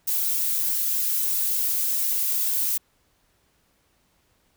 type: noise with flanger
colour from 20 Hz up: violet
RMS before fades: -24 dBFS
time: 0.07-2.78 s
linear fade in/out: 10 ms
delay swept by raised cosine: 1.8 to 3.2 ms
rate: 3.3 Hz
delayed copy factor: +0.85
effects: pink hiss -66 dBFS RMS until 4.56 s